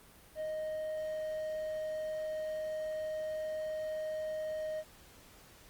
triangle tone, 622.3 Hz, D#5, in tune, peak -33 dBFS, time 0.35-4.84 s, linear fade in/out 50 ms, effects pink hiss -58 dBFS RMS until 5.69 s + Opus 32 kbps

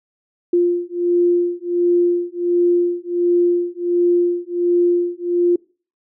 sine beating tone pair, 349.2 / 350.6 Hz, F4 / F4, 0 / +7 cents, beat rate 1.4 Hz, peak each -17 dBFS, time 0.53-5.56 s, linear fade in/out 5 ms, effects noise-tail reverb RT60 0.4 s tail -25 dB re dry

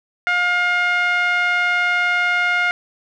5% pulse tone with low-pass filter, 711 Hz, F5, 31 cents sharp, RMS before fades -18 dBFS, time 0.27-2.71 s, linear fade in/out 0 ms, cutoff 1800 Hz, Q 7.6, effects none

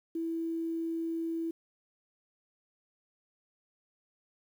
sine tone with quantisation, 329.6 Hz, E4, in tune, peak -31 dBFS, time 0.15-1.51 s, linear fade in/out 5 ms, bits 10, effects none

